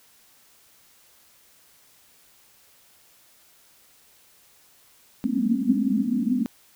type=band-pass noise; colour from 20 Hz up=white; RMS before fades=-23 dBFS; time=5.24-6.46 s; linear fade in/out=0 ms; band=200 to 270 Hz; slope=96 dB/octave; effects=white hiss -57 dBFS RMS until 6.75 s